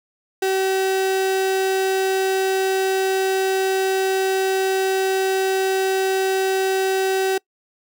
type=tone; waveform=35% pulse; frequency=382 Hz; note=G4; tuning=45 cents flat; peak=-16 dBFS; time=0.42-7.38 s; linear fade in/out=5 ms; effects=noise-tail reverb RT60 0.1 s tail -25 dB re dry